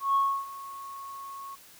sine tone with ADSR envelope, 1100 Hz, C#6, 14 cents flat, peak -19 dBFS, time 0-1.56 s, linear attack 150 ms, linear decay 300 ms, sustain -19 dB, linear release 21 ms, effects tanh soft clip ceiling -17 dBFS + white hiss -53 dBFS RMS until 1.79 s

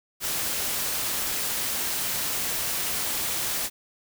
white noise, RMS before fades -28 dBFS, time 0.2-3.7 s, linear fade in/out 50 ms, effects none

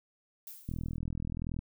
violet noise with exponential decay, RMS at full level -43 dBFS, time 0.47-0.98 s, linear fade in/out 1 ms, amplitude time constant 110 ms
click train, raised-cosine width 5 ms, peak -24 dBFS, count 38, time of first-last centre 0.69-1.59 s, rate 41.1 Hz
effects none

